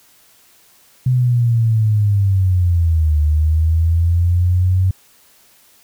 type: linear two-way sweep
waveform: sine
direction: down then up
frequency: 128.3 to 74.9 to 94.1 Hz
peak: -11 dBFS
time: 1.06-4.91 s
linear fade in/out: 5 ms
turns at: 3.19 s
effects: white hiss -51 dBFS RMS until 5.83 s